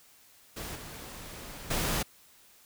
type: noise with level steps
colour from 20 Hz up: pink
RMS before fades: -39 / -44 / -30 dBFS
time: 0.56-2.03 s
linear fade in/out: 10 ms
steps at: 0.75 / 1.7 s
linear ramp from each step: 10 ms
effects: white hiss -59 dBFS RMS until 2.65 s

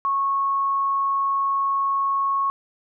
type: tone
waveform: sine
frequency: 1100 Hz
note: C#6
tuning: 14 cents flat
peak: -19 dBFS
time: 0.05-2.5 s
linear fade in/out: 0 ms
effects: none

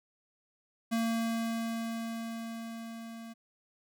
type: tone with level ramp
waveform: square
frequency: 228.2 Hz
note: A#3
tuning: 37 cents flat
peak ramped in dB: -28 to -44 dBFS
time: 0.91-3.34 s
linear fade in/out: 20 ms
effects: none

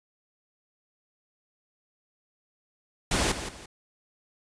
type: noise with echo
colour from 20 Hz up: pink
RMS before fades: -25 dBFS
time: 3.11-3.32 s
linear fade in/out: 5 ms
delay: 170 ms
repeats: 2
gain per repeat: -10 dB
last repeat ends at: 3.66 s
effects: resampled to 22050 Hz

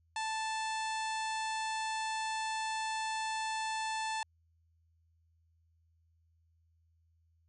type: harmonic tone with a mistuned harmonic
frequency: 880 Hz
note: A5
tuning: in tune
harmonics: 1 / 2 / 3 / 4 / 5 / 6 / 7 / 8 / 9 / 10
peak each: -35 / -42 / -44 / -47 / -47 / -52 / -53 / -52 / -53 / -53 dBFS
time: 0.16-4.23 s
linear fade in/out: 2 ms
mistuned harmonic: 5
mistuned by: -30 cents
effects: added 82 Hz sine -68 dBFS peak until 7.48 s

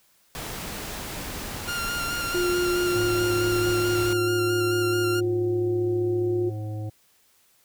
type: noise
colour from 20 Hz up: pink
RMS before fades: -34 dBFS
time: 0.35-4.13 s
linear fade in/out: 0 ms
type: tone with vibrato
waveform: sawtooth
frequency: 1396.9 Hz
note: F6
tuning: in tune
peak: -24 dBFS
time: 1.67-5.21 s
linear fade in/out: 20 ms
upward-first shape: square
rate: 4.6 Hz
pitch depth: 18 cents each way
type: tone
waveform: sine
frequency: 355.1 Hz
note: F4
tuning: 29 cents sharp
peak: -22 dBFS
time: 2.34-6.5 s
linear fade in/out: 10 ms
type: harmonic tone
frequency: 106.7 Hz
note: G#2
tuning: 47 cents sharp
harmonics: 1 / 3 / 5 / 7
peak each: -29 / -39 / -43 / -46 dBFS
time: 2.95-6.9 s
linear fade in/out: 10 ms
effects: white hiss -62 dBFS RMS until 7.64 s

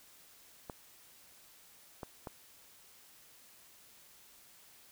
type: clicks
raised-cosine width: 1 ms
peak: -27 dBFS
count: 3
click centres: 0.698 / 2.032 / 2.272 s
effects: white hiss -60 dBFS RMS until 4.91 s

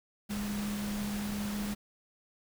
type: tone in noise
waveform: sine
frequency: 206 Hz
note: G#3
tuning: 14 cents flat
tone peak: -33 dBFS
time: 0.29-1.75 s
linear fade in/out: 20 ms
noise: pink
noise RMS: -41 dBFS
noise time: 0.29-1.75 s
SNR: +5 dB
effects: none

